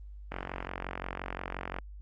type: click train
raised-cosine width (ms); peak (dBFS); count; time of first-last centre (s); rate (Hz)
0.5; -20; 68; 0.32-1.786; 45.7
effects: added 50 Hz sine -43 dBFS peak until 2.01 s + Opus 24 kbps